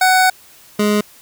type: tone pair in turn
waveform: 25% pulse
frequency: 746 / 208.7 Hz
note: F#5 / G#3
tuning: +14 / +9 cents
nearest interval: octave + minor seventh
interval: 2205 cents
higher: first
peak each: -6 / -9 dBFS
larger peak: first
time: 0.01-0.3 / 0.79-1.01 s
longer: first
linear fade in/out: 5 ms
effects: white hiss -45 dBFS RMS until 1.21 s